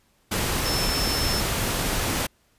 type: tone in noise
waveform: sine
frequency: 5310 Hz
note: E8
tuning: 12 cents sharp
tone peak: -27 dBFS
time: 0.65-1.41 s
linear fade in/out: 10 ms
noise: pink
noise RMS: -25 dBFS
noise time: 0.31-2.27 s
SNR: -5 dB
effects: pink hiss -64 dBFS RMS until 2.58 s + resampled to 32000 Hz